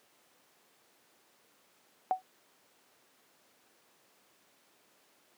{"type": "tone with exponential decay", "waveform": "sine", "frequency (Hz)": 748, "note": "F#5", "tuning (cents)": 19, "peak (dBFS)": -21, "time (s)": [2.11, 2.22], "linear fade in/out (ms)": 0, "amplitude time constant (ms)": 23, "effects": ["pink hiss -66 dBFS RMS until 5.37 s", "high-pass 300 Hz 12 dB/octave"]}